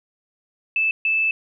sine tone bursts at uneven times, 2629 Hz, E7, 5 cents flat, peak -17 dBFS, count 2, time 0.76-0.91 / 1.05-1.31 s, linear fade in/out 2 ms, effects none

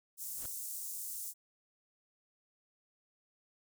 pink high-pass noise, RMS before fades -42 dBFS, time 0.17-1.34 s, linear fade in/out 50 ms, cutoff 7400 Hz, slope 24 dB/octave
pink noise with exponential growth, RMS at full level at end -47 dBFS, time 0.28-0.46 s, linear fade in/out 2 ms, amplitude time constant 38 ms
effects none

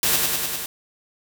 white noise with echo, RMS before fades -20 dBFS, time 0.03-0.16 s, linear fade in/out 2 ms, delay 100 ms, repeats 5, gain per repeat -2 dB, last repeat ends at 0.66 s, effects none

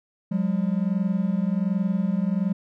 triangle tone pair together, 180.3 / 201.6 Hz, F#3 / G3, -45 / +49 cents, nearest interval major second, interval 194 cents, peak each -22 dBFS, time 0.31-2.53 s, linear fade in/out 10 ms, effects none

